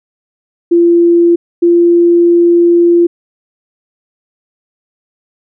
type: tone pair in turn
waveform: sine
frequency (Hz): 342.5 / 344.2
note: F4 / F4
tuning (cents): -34 / -25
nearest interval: unison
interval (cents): 9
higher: second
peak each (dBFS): -4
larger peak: neither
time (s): 0.71-1.36 / 1.62-3.07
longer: second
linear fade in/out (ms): 10
effects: none